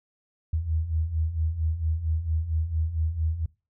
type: beating tone pair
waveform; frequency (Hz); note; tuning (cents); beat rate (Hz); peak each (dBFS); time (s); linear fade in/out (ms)
sine; 77.1 / 81.5; D#2 / E2; -15 / -19; 4.4; -30 / -25; 0.53-3.46; 5
effects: noise-tail reverb RT60 0.3 s tail -23 dB re dry